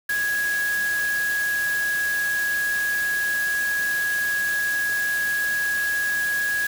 sine tone in noise, 1661.2 Hz, G#6, in tune, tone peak -21 dBFS, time 0.09-6.67 s, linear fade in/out 5 ms, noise white, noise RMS -33 dBFS, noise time 0.09-6.67 s, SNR +9 dB, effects none

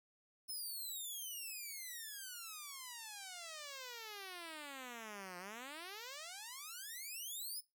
5% pulse exponential two-way sweep, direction down then up, 5290 to 174.61 to 5290 Hz, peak -36 dBFS, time 0.48-7.61 s, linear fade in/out 20 ms, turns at 5.38 s, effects noise-tail reverb RT60 0.2 s tail -18 dB re dry

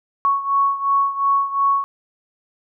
sine beating tone pair, 1108.7 / 1111.5 Hz, C#6 / C#6, 0 / +4 cents, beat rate 2.8 Hz, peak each -17 / -21 dBFS, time 0.25-1.84 s, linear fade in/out 0 ms, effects none

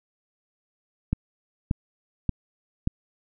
click train, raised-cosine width 5 ms, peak -10 dBFS, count 4, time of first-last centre 1.13-2.874 s, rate 1.72 Hz, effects none

